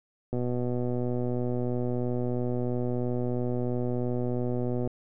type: click train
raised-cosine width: 2 ms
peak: -18 dBFS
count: 560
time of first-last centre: 0.33-4.875 s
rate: 123 Hz
effects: none